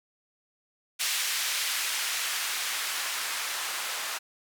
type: noise with band-pass filter sweep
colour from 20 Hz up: blue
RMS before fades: -31 dBFS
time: 0.99-4.19 s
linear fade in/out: 20 ms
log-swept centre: 2300 to 1100 Hz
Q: 0.81
effects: none